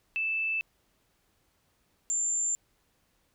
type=tone pair in turn; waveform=sine; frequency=2637 / 7255 Hz; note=E7 / A#8; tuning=0 / -48 cents; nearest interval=octave + tritone; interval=1752 cents; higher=second; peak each=-27 / -26 dBFS; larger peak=second; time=0.16-0.61 / 2.1-2.55 s; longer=neither; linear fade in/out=0 ms; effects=pink hiss -71 dBFS RMS until 3.34 s